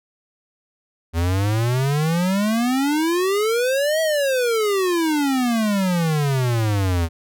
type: exponential two-way sweep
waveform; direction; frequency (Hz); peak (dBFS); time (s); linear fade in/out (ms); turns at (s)
square; up then down; 81 to 650 to 81; -18; 1.13-7.09; 50; 4.01
effects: none